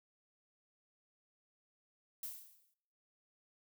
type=noise with exponential decay; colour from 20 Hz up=violet; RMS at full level=-41 dBFS; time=2.23-2.74 s; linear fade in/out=2 ms; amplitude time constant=110 ms; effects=noise-tail reverb RT60 0.9 s tail -26 dB re dry